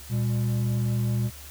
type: tone pair together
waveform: triangle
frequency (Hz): 119.1 / 200.3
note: A#2 / G3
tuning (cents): +38 / +38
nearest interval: major sixth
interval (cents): 900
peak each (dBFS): -21 / -29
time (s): 0.09-1.31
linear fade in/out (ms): 50
effects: added 72 Hz sine -44 dBFS peak until 1.5 s + white hiss -45 dBFS RMS until 1.5 s